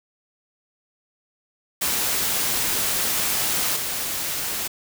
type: noise with level steps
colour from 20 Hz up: white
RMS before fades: -23 / -27 dBFS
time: 1.81-4.68 s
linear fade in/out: 10 ms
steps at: 3.76 s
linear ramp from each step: 5 ms
effects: none